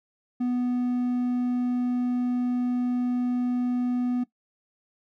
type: tone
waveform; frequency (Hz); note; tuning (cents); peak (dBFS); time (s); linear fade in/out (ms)
triangle; 246.9; B3; 0; -21; 0.4-4.24; 10
effects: noise-tail reverb RT60 0.1 s tail -17 dB re dry